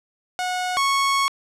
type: tone pair in turn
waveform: sawtooth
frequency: 730 / 1103.3 Hz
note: F#5 / C#6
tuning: -24 / -9 cents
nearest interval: perfect fifth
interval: 715 cents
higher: second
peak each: -19 / -14 dBFS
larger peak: second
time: 0.39-0.77 / 0.77-1.28 s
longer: second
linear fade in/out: 0 ms
effects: low-pass 9000 Hz 12 dB/octave